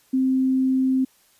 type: tone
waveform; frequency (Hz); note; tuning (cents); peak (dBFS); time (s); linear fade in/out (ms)
sine; 261.6; C4; 0; -17; 0.13-1.05; 10
effects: white hiss -59 dBFS RMS until 1.39 s + resampled to 32000 Hz